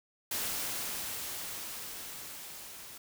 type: noise with level ramp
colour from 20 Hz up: white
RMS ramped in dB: -34 to -48 dBFS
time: 0.31-2.98 s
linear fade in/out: 5 ms
effects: none